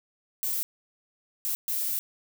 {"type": "noise bursts at uneven times", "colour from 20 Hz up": "violet", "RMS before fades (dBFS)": -29, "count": 3, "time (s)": [[0.43, 0.63], [1.45, 1.55], [1.68, 1.99]], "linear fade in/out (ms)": 0, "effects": []}